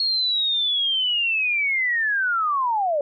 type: linear sweep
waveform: sine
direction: down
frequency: 4313 to 554.4 Hz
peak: -19 dBFS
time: 0-3.01 s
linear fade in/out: 2 ms
effects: none